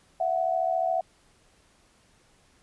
sine tone pair together, 665.9 / 740 Hz, E5 / F#5, +17 / 0 cents, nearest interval major second, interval 183 cents, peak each -26 dBFS, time 0.2-1.01 s, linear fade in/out 5 ms, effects pink hiss -62 dBFS RMS until 2.62 s + resampled to 24000 Hz

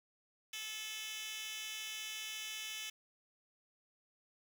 10% pulse tone with high-pass filter, 434.4 Hz, A4, 22 cents flat, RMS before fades -44 dBFS, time 0.53-2.9 s, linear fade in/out 5 ms, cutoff 3300 Hz, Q 2.4, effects 10-bit

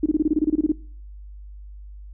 sine tone bursts, 306.3 Hz, D#4, 27 cents flat, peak -15 dBFS, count 13, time 0.03-0.72 s, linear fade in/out 5 ms, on 30 ms, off 25 ms, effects noise-tail reverb RT60 0.5 s tail -22 dB re dry + added 50 Hz sine -37 dBFS peak until 2.13 s

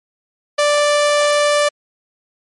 sawtooth tone, 587.3 Hz, D5, in tune, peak -8 dBFS, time 0.58-1.69 s, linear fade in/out 10 ms, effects low-pass 11000 Hz 12 dB/octave + MP3 48 kbps

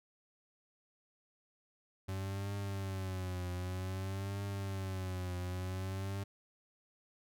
40% pulse tone with vibrato, 94.8 Hz, F#2, 43 cents sharp, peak -36 dBFS, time 2.08-6.24 s, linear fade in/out 10 ms, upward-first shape triangle, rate 0.53 Hz, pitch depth 100 cents each way, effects none

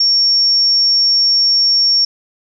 sine tone, 5500 Hz, F8, 27 cents flat, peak -9 dBFS, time 0-2.05 s, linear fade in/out 5 ms, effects none

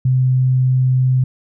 sine tone, 128.8 Hz, C3, 27 cents flat, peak -11 dBFS, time 0.05-1.24 s, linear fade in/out 5 ms, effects none

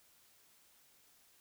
silence, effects white hiss -67 dBFS RMS until 1.4 s

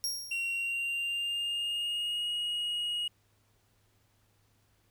sawtooth tone with exponential decay, 5588 Hz, F8, in tune, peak -26 dBFS, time 0.04-0.73 s, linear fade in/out 0 ms, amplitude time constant 150 ms
triangle tone with pitch glide, 2744 to 2884 Hz, F7 to F#7, -31 to -45 cents, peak -29 dBFS, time 0.31-3.08 s, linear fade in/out 5 ms, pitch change +86 cents, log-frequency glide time 0.51-2.29 s
effects added 103 Hz sine -70 dBFS peak until 4.9 s + pink hiss -71 dBFS RMS until 4.9 s

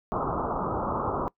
white low-pass noise, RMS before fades -29 dBFS, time 0.12-1.28 s, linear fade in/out 0 ms, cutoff 1300 Hz, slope 96 dB/octave, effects noise-tail reverb RT60 0.1 s tail -22 dB re dry

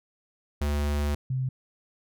square / sine tone pair in turn, 73 / 130.07 Hz, D2 / C3, -10 / -10 cents, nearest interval minor seventh, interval 1000 cents, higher second, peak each -25 dBFS, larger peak neither, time 0.61-1.15 / 1.3-1.49 s, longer first, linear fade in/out 5 ms, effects none

